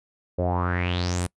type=tone with low-pass filter sweep; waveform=sawtooth; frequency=88.9 Hz; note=F2; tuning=31 cents sharp; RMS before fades=-25 dBFS; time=0.38-1.27 s; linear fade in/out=10 ms; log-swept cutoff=510 to 10000 Hz; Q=5.9; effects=noise-tail reverb RT60 0.1 s tail -25 dB re dry